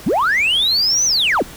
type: linear two-way sweep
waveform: sine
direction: up then down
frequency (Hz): 130.81 to 6200 to 130.81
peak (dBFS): -11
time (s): 0.06-1.43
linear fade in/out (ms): 10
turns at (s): 1.05
effects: tanh soft clip ceiling -11 dBFS + pink hiss -37 dBFS RMS until 1.56 s